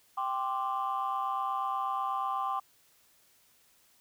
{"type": "chord", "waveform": "sine", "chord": "G suspended fourth", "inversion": "none", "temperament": "equal", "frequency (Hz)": [784, 1046.5, 1174.7], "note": ["G5", "C6", "D6"], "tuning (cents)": [0, 0, 0], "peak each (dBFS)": -33, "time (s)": [0.17, 2.6], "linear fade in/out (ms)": 10, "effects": ["tanh soft clip ceiling -23 dBFS", "white hiss -65 dBFS RMS until 4 s"]}